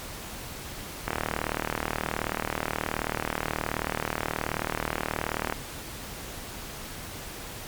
click train, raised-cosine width 0.5 ms, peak -11 dBFS, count 173, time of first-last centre 1.08-5.524 s, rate 38.7 Hz, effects pink hiss -39 dBFS RMS until 7.67 s + MP3 96 kbps

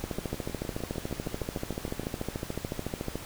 two click trains, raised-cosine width 2 ms, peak -18 / -23 dBFS, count 44 / 13, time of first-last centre 0.04-3.156 / 0.19-2.033 s, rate 13.8 / 6.51 Hz, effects pink hiss -43 dBFS RMS until 3.25 s

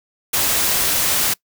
white noise, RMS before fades -18 dBFS, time 0.33-1.34 s, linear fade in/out 10 ms, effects noise-tail reverb RT60 0.1 s tail -23 dB re dry

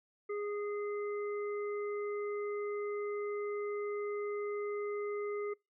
harmonic tone, 412.8 Hz, G#4, 10 cents flat, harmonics 1 / 3 / 5, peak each -35 / -46 / -49 dBFS, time 0.29-5.54 s, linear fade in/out 10 ms, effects noise-tail reverb RT60 0.2 s tail -25 dB re dry

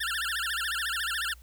25% pulse tone with vibrato, 1568 Hz, G6, in tune, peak -25 dBFS, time 0-1.34 s, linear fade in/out 10 ms, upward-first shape sine, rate 14 Hz, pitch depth 270 cents each way, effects added 60 Hz sine -49 dBFS peak until 1.42 s + white hiss -61 dBFS RMS until 1.42 s

